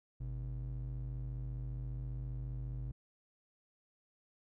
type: ring-modulated tone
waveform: triangle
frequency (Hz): 89.6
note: F2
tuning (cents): +45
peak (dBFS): -33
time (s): 0.2-2.92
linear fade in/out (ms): 10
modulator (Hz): 37.4
effects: none